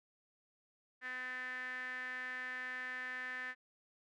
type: tone with band-pass filter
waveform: sawtooth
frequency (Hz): 254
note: B3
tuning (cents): +49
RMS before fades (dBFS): -43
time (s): 1.01-3.55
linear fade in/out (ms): 50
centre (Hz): 1800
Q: 8.4
effects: none